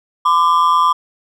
triangle ring-modulated tone, 1100 Hz, C#6, 14 cents flat, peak -5 dBFS, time 0.25-0.93 s, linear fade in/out 10 ms, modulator 84.4 Hz, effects none

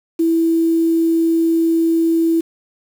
sine tone with quantisation, 329.6 Hz, E4, in tune, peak -12 dBFS, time 0.19-2.41 s, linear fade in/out 10 ms, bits 6, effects none

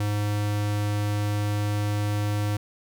square tone, 103.83 Hz, G#2, in tune, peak -24 dBFS, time 0-2.57 s, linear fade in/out 5 ms, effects none

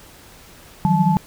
sine tone cluster, 158.2 / 176.7 / 189.4 / 867 Hz, D#3 / F3 / F#3 / A5, +29 / +21 / +41 / -26 cents, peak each -19 dBFS, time 0.85-1.17 s, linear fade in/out 0 ms, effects pink hiss -45 dBFS RMS until 1.26 s

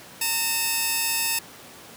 5% pulse tone pair together, 914 / 2585 Hz, A#5 / E7, -34 / -34 cents, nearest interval octave + tritone, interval 1800 cents, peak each -15 dBFS, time 0.21-1.39 s, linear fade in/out 5 ms, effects pink hiss -44 dBFS RMS until 1.96 s + high-pass 150 Hz 12 dB/octave

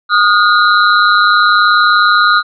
square ring-modulated tone, 1334 Hz, E6, 20 cents sharp, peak -4 dBFS, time 0.09-2.43 s, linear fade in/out 50 ms, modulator 99.6 Hz, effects resampled to 11025 Hz

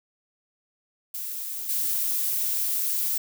violet noise with level steps, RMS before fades -33 / -26 dBFS, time 1.14-3.18 s, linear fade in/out 5 ms, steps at 1.69 s, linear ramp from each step 2 ms, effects none

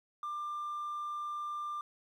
triangle tone, 1191 Hz, D6, 24 cents sharp, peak -33 dBFS, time 0.23-1.81 s, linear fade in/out 2 ms, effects tanh soft clip ceiling -31 dBFS + 12-bit

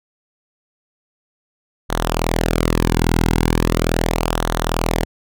sawtooth tone with flanger, 41.2 Hz, E1, in tune, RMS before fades -18 dBFS, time 1.89-5.05 s, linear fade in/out 20 ms, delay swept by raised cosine 0.4 to 1.7 ms, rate 0.38 Hz, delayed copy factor -0.65, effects none

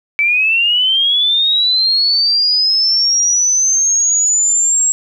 sine linear sweep, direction up, 2294 to 7630 Hz, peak -10 dBFS, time 0.19-4.92 s, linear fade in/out 0 ms, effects 8-bit

